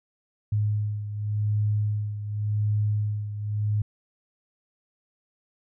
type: beating tone pair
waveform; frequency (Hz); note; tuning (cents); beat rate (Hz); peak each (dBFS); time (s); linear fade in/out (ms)
sine; 104.9 / 105.79; G#2 / G#2; +18 / +32; 0.89; -24 / -30; 0.52-3.82; 5
effects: none